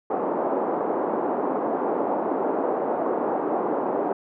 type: band-pass noise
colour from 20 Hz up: pink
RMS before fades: -25 dBFS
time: 0.1-4.13 s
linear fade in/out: 5 ms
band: 290 to 940 Hz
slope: 24 dB/octave
effects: none